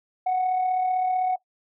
sine tone with amplitude modulation, 740 Hz, F#5, in tune, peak -17 dBFS, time 0.26-1.36 s, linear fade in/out 10 ms, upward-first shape sine, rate 35.7 Hz, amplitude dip 40%, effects noise-tail reverb RT60 0.1 s tail -18 dB re dry + tanh soft clip ceiling -18 dBFS

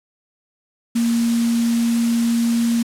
sine tone in noise, 233.1 Hz, A#3, in tune, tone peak -15 dBFS, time 0.95-2.83 s, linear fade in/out 10 ms, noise white, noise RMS -30 dBFS, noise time 0.95-2.83 s, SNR +12 dB, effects low-pass 10000 Hz 12 dB/octave

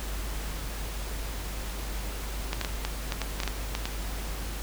clicks, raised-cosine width 0.2 ms, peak -12 dBFS, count 11, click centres 2.531 / 2.613 / 2.648 / 2.85 / 3.122 / 3.217 / 3.402 / 3.434 / 3.477 / 3.751 / 3.855 s, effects added 50 Hz sine -33 dBFS peak until 4.62 s + pink hiss -39 dBFS RMS until 4.62 s

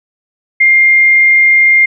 sine tone, 2113 Hz, C7, 16 cents sharp, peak -4 dBFS, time 0.6-1.86 s, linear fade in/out 10 ms, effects none

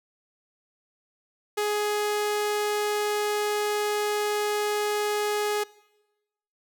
sawtooth tone, 417.6 Hz, G#4, 10 cents sharp, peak -20 dBFS, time 1.57-5.64 s, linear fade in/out 10 ms, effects noise-tail reverb RT60 1.0 s tail -22 dB re dry

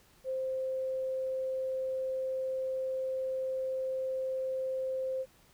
sine tone, 523.3 Hz, C5, in tune, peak -31 dBFS, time 0.24-5.26 s, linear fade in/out 50 ms, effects pink hiss -63 dBFS RMS until 5.53 s

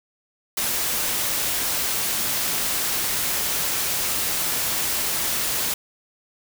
white noise, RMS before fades -24 dBFS, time 0.57-5.74 s, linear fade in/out 5 ms, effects none

